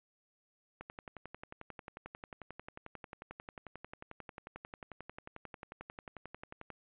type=click train; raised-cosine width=0.5 ms; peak=-30 dBFS; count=67; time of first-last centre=0.81-6.703 s; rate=11.2 Hz; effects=resampled to 8000 Hz